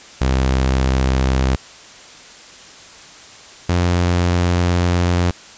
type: tone pair in turn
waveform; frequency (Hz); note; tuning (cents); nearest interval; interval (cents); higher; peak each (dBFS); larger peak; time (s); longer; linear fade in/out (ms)
sawtooth; 65.41 / 88.09; C2 / F2; 0 / +15; perfect fourth; 515; second; -10; neither; 0.21-1.56 / 3.69-5.31; second; 5
effects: white hiss -40 dBFS RMS until 5.57 s + resampled to 16000 Hz